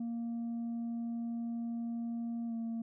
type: tone with pitch glide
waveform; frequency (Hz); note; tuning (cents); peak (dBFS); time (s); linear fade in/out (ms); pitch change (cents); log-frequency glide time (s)
sine; 233.1 to 228.8; A#3 to A#3; 0 to -32; -32; 0-2.82; 5; -32; 2.47-2.53
effects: tanh soft clip ceiling -34 dBFS